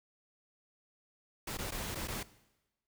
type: noise with dropouts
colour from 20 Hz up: pink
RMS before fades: -39 dBFS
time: 1.47-2.23 s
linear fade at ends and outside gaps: 5 ms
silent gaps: 1.573-1.586 / 1.709-1.719 / 1.948-1.954 / 2.075-2.082 s
effects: noise-tail reverb RT60 1.0 s tail -18 dB re dry